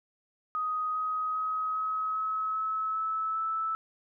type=tone with pitch steps; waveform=sine; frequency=1251 / 1259.7 / 1268.5 / 1277.3 / 1286.2 / 1295.1 / 1304.1 / 1313.2 Hz; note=D#6 / D#6 / D#6 / D#6 / E6 / E6 / E6 / E6; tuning=+9 / +21 / +33 / +45 / -43 / -31 / -19 / -7 cents; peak=-28 dBFS; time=0.55-3.75 s; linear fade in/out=0 ms; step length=400 ms; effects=none